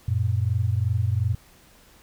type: tone pair together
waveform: sine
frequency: 93.1 / 115.88 Hz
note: F#2 / A#2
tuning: +11 / -10 cents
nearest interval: major third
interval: 379 cents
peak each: -23 dBFS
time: 0.08-1.35 s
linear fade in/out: 5 ms
effects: pink hiss -54 dBFS RMS until 2.02 s